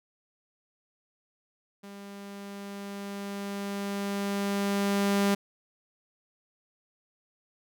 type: tone with level ramp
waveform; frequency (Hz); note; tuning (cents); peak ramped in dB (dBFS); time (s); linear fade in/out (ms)
sawtooth; 200; G3; +35; -39 to -18; 1.83-5.35; 10
effects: none